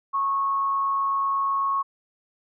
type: tone with frequency modulation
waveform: sine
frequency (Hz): 1098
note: C#6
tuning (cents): -17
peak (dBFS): -21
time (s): 0.13-1.83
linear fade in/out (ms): 20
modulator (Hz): 178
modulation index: 0.21
effects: none